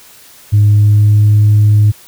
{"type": "tone with pitch glide", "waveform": "sine", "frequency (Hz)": [103.83, 105.04], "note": ["G#2", "G#2"], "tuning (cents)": [0, 20], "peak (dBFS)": -3, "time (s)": [0.52, 1.92], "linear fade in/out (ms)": 20, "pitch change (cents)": 20, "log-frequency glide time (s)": [0.65, 1.29], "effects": ["tanh soft clip ceiling -2 dBFS", "white hiss -40 dBFS RMS until 2.07 s"]}